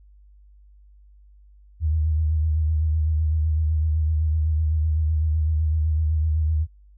sine tone with vibrato, 78.1 Hz, D#2, 7 cents sharp, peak -18 dBFS, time 1.8-6.67 s, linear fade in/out 50 ms, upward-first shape sine, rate 7.9 Hz, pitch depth 48 cents each way, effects added 50 Hz sine -48 dBFS peak until 6.97 s

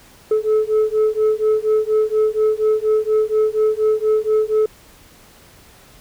sine beating tone pair, 430 / 434.2 Hz, A4 / A4, -40 / -23 cents, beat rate 4.2 Hz, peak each -15 dBFS, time 0.31-4.66 s, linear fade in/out 5 ms, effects tanh soft clip ceiling -11 dBFS + pink hiss -47 dBFS RMS until 6 s

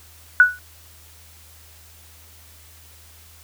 sine tone with exponential decay, 1475 Hz, F#6, 6 cents flat, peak -4 dBFS, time 0.4-0.59 s, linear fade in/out 1 ms, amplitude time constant 41 ms, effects added 80 Hz sine -49 dBFS peak until 3.43 s + white hiss -49 dBFS RMS until 3.43 s

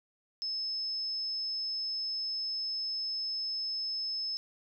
sine tone, 5220 Hz, E8, 18 cents flat, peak -32 dBFS, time 0.42-4.37 s, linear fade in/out 0 ms, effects none

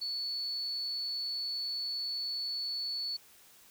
sine tone, 4435 Hz, C#8, in tune, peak -33 dBFS, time 0.01-3.17 s, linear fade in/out 10 ms, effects white hiss -59 dBFS RMS until 3.7 s

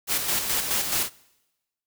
white noise with tremolo, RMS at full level -24 dBFS, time 0.07-1.1 s, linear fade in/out 50 ms, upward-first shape square, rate 4.7 Hz, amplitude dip 45%, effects noise-tail reverb RT60 1.0 s tail -23 dB re dry

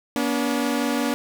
sawtooth tone pair together, 240.3 / 285.8 Hz, B3 / D4, -47 / -47 cents, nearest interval minor third, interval 300 cents, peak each -20 dBFS, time 0.16-1.14 s, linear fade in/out 0 ms, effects 9-bit

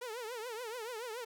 sawtooth tone with vibrato, 466.2 Hz, A#4, in tune, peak -36 dBFS, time 0.01-1.25 s, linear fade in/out 10 ms, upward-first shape triangle, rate 7 Hz, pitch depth 180 cents each way, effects none

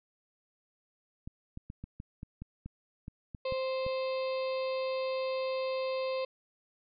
clicks, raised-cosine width 5 ms, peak -29 dBFS, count 12, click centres 1.275 / 1.574 / 1.701 / 1.84 / 2.001 / 2.231 / 2.42 / 2.66 / 3.081 / 3.348 / 3.523 / 3.865 s
harmonic tone, 523.3 Hz, C5, in tune, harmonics 1 / 2 / 4 / 5 / 6 / 7 / 8 / 9, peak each -31 / -41 / -50 / -45 / -55 / -51 / -49 / -52 dBFS, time 3.45-6.25 s, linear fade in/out 5 ms
effects none

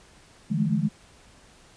sine tone cluster, 149.9 / 167.1 / 206.6 / 214.8 Hz, D3 / E3 / G#3 / A3, +36 / +24 / -9 / -41 cents, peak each -27 dBFS, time 0.5-0.89 s, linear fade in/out 20 ms, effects pink hiss -54 dBFS RMS until 1.76 s + resampled to 22050 Hz

